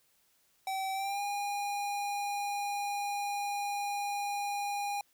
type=tone with pitch glide; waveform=square; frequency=769 to 812.8 Hz; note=G5 to G#5; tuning=-33 to -38 cents; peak=-33 dBFS; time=0.67-5.01 s; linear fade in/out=2 ms; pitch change=+95 cents; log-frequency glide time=0.93-1.22 s; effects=white hiss -70 dBFS RMS until 5.13 s